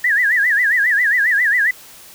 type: tone with vibrato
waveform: sine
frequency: 1800 Hz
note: A6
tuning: 39 cents sharp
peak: -12 dBFS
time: 0.04-1.71 s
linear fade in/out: 5 ms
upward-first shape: sine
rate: 7.4 Hz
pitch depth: 190 cents each way
effects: white hiss -41 dBFS RMS until 2.14 s